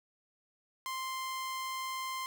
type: tone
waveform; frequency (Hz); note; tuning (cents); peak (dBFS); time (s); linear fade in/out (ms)
sawtooth; 1046.5; C6; 0; -32; 0.86-2.26; 0
effects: none